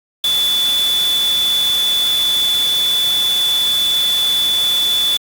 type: tone in noise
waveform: sine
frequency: 3471 Hz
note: A7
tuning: 24 cents flat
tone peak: -13 dBFS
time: 0.24-5.17 s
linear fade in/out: 2 ms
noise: white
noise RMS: -25 dBFS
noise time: 0.24-5.17 s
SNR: +9 dB
effects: Opus 48 kbps